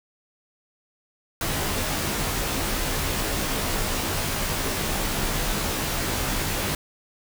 pink noise with comb filter, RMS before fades -26 dBFS, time 1.41-6.75 s, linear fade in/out 2 ms, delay 17 ms, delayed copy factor -0.75, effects none

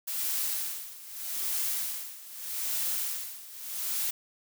blue noise with tremolo, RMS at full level -30 dBFS, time 0.07-4.11 s, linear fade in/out 10 ms, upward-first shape sine, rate 0.81 Hz, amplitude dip 85%, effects none

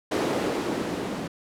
violet noise with low-pass filter sweep, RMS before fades -28 dBFS, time 0.11-1.28 s, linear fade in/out 10 ms, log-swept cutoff 380 to 240 Hz, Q 1.5, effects none

